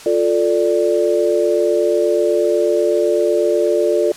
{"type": "chord", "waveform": "sine", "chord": "D minor", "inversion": "first", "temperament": "just", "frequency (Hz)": [352.4, 440.5, 587.3], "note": ["F4", "A4", "D5"], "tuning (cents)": [16, 2, 0], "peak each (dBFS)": -17, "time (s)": [0.06, 4.12], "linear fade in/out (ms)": 2, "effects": ["white hiss -37 dBFS RMS until 4.16 s", "low-pass 9000 Hz 12 dB/octave"]}